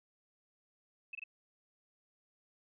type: tone bursts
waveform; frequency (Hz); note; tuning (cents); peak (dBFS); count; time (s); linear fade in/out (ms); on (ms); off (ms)
sine; 2609; E7; -18; -40; 3; 1.13-1.239; 5; 21; 23
effects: none